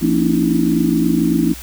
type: tone cluster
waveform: sine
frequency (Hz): 171.2 / 229 / 275.5 / 299.3 / 326.7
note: F3 / A#3 / C#4 / D4 / E4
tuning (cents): -34 / -31 / -11 / +33 / -15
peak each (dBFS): -19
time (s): 0.01-1.54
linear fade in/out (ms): 20
effects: added 60 Hz sine -34 dBFS peak until 1.62 s + white hiss -35 dBFS RMS until 1.62 s